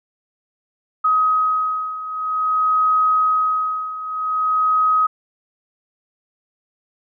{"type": "beating tone pair", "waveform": "sine", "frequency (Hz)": [1263, 1263.51], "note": ["D#6", "D#6"], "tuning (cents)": [26, 26], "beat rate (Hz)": 0.51, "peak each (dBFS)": [-21, -17], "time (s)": [1.04, 5.07], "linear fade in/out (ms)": 10, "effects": []}